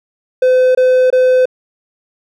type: tone bursts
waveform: triangle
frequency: 510 Hz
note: C5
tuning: 44 cents flat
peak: -5 dBFS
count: 3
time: 0.42-1.456 s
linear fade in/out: 5 ms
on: 330 ms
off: 23 ms
effects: none